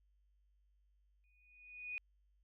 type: tone with exponential growth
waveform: sine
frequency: 2473 Hz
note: D#7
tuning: 11 cents flat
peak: -38 dBFS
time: 1.24-1.98 s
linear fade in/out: 0 ms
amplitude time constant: 160 ms
effects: added 50 Hz sine -70 dBFS peak until 2.43 s